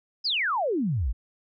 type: exponential sweep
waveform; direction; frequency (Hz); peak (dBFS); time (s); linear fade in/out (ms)
sine; down; 5274 to 47.73; -23; 0.24-1.13; 20
effects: none